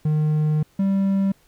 triangle tone pair in turn, 153 / 195.14 Hz, D#3 / G3, -29 / -8 cents, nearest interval major third, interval 421 cents, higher second, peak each -15 dBFS, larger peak neither, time 0.05-0.63 / 0.79-1.32 s, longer first, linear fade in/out 5 ms, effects pink hiss -59 dBFS RMS until 1.47 s

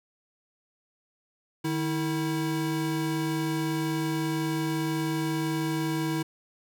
square tone pair together, 152.72 / 323.6 Hz, D#3 / E4, -32 / -32 cents, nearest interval octave + minor second, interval 1300 cents, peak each -31 / -29 dBFS, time 1.64-6.23 s, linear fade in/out 10 ms, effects none

